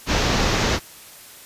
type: low-pass noise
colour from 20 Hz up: pink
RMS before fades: -20 dBFS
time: 0.06-0.8 s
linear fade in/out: 50 ms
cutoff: 6600 Hz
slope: 48 dB/octave
effects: white hiss -43 dBFS RMS until 1.45 s + resampled to 32000 Hz